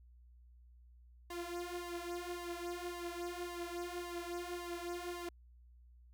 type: tone with flanger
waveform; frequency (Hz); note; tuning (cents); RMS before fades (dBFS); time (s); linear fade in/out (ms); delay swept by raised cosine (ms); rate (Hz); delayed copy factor
sawtooth; 349.2; F4; 0; -43; 1.3-5.29; 5; 1.8 to 5.6; 1.8; +0.8
effects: added 60 Hz sine -58 dBFS peak until 6.13 s